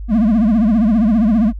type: tone with vibrato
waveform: triangle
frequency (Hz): 220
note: A3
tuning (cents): 0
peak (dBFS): -8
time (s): 0.08-1.53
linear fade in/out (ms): 50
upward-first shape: triangle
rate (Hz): 15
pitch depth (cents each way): 190
effects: added 50 Hz sine -24 dBFS peak until 1.59 s